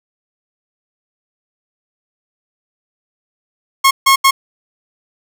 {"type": "tone bursts at uneven times", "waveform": "sawtooth", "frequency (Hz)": 1085, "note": "C#6", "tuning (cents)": -37, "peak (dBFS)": -3, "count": 3, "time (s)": [[3.84, 3.91], [4.06, 4.16], [4.24, 4.31]], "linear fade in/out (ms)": 10, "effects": []}